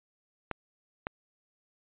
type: clicks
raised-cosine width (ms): 0.5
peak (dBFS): -17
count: 2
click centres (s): 0.513 / 1.069
effects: resampled to 8000 Hz